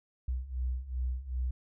sine beating tone pair, 61.4 / 64 Hz, B1 / C2, -9 / -38 cents, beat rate 2.6 Hz, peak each -36 / -33 dBFS, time 0.28-1.51 s, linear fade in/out 5 ms, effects none

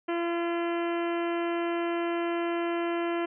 harmonic tone, 341.1 Hz, F4, 41 cents flat, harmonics 1 / 2 / 3 / 4 / 5 / 6 / 7 / 8 / 9, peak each -28 / -34 / -38 / -40 / -42 / -44 / -45 / -46 / -47 dBFS, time 0.08-3.26 s, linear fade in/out 10 ms, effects none

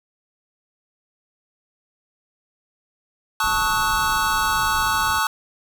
square chord, D# half-diminished seventh, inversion second, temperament equal with one note detuned, 880 / 1108.7 / 1276.5 / 1480 Hz, A5 / C#6 / D#6 / F#6, 0 / 0 / +44 / 0 cents, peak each -25 dBFS, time 3.4-5.27 s, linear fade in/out 2 ms
brown noise, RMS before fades -34 dBFS, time 3.44-5.19 s, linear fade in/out 0 ms
effects none

